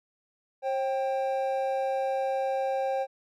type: tone pair together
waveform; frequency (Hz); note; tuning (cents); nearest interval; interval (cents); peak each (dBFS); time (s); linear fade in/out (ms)
triangle; 536.4 / 784; C5 / G5; +43 / 0; perfect fifth; 657; -26 / -28; 0.62-3.07; 50
effects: none